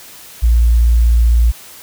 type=tone; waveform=sine; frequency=58 Hz; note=A#1; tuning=8 cents flat; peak=-7 dBFS; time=0.42-1.52 s; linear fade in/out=20 ms; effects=white hiss -37 dBFS RMS until 1.82 s